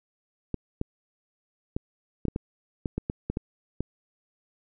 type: clicks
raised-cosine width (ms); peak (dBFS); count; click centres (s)
3; -15; 12; 0.543 / 0.814 / 1.765 / 2.253 / 2.283 / 2.361 / 2.858 / 2.98 / 3.099 / 3.3 / 3.371 / 3.806
effects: none

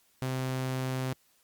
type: tone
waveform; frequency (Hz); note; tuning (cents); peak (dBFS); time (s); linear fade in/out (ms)
sawtooth; 130; C3; -11; -26; 0.22-1.13; 0
effects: white hiss -67 dBFS RMS until 1.43 s + Opus 48 kbps

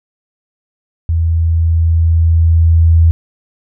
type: tone with level ramp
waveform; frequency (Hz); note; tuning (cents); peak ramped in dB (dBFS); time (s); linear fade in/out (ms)
sine; 82.41; E2; 0; -10 to -4; 1.09-3.11; 0
effects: none

